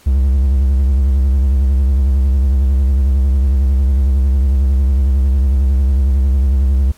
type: tone with vibrato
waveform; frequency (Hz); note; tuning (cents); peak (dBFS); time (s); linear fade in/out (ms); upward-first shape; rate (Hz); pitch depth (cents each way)
triangle; 67; C2; +42; -7; 0.06-6.92; 10; sine; 11; 98
effects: pink hiss -47 dBFS RMS until 6.97 s + MP3 64 kbps